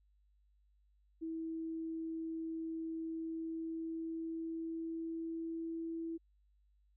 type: tone with pitch glide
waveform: sine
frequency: 324.7 to 329.4 Hz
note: E4 to E4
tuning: -26 to -1 cents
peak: -38 dBFS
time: 1.21-6.18 s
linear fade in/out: 20 ms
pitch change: +25 cents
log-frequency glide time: 3-5.96 s
effects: added 50 Hz sine -68 dBFS peak until 6.96 s